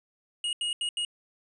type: tone bursts at uneven times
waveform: square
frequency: 2877 Hz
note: F#7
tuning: 49 cents flat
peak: -28 dBFS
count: 4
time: 0.44-0.53 / 0.61-0.73 / 0.81-0.89 / 0.97-1.05 s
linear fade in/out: 2 ms
effects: resampled to 22050 Hz